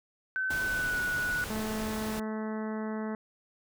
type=tone with pitch glide; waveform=sine; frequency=1527 to 1471.6 Hz; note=G6 to F#6; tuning=-46 to -10 cents; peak=-28 dBFS; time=0.36-1.44 s; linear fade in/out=0 ms; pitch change=-64 cents; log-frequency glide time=0.56-0.98 s
type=noise; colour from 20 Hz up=pink; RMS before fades=-39 dBFS; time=0.5-2.2 s; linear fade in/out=5 ms
type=harmonic tone; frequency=217.2 Hz; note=A3; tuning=22 cents flat; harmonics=1 / 2 / 3 / 4 / 5 / 6 / 7 / 8 / 9; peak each=-33 / -39 / -43 / -45 / -47 / -49 / -50 / -51 / -52 dBFS; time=1.5-3.15 s; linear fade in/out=2 ms
effects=none